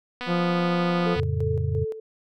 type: click train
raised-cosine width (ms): 0.3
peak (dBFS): -17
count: 245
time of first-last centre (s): 0.21-1.198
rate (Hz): 247
type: harmonic tone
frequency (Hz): 174.61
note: F3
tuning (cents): 0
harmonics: 1 / 2 / 3 / 4 / 5 / 6 / 7 / 8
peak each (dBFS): -23 / -29 / -29 / -34 / -39 / -43 / -32 / -40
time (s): 0.26-1.18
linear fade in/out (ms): 50
type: tone with tremolo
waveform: sine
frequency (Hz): 440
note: A4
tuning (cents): 0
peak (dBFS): -26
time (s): 1.06-2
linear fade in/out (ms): 5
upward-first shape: square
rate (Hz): 2.9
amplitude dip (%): 65
type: chord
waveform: sine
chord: F augmented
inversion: none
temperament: equal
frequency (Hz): 87.31 / 110 / 138.59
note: F2 / A2 / C#3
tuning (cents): 0 / 0 / 0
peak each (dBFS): -26 / -28 / -27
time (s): 1.16-1.85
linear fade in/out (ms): 10
effects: none